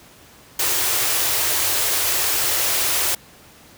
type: band-stop noise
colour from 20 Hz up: white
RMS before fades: -20 dBFS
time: 0.59-3.15 s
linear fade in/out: 5 ms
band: 130 to 300 Hz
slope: 96 dB/octave
effects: pink hiss -47 dBFS RMS until 3.77 s + high-pass 60 Hz 12 dB/octave